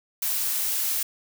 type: noise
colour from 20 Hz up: blue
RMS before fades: -26 dBFS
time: 0.22-1.03 s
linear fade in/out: 5 ms
effects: none